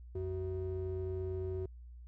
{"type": "ring-modulated tone", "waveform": "triangle", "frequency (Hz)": 143, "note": "D3", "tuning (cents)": -46, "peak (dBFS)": -30, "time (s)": [0.15, 1.66], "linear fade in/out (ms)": 5, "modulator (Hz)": 232, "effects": ["added 60 Hz sine -48 dBFS peak until 2.07 s"]}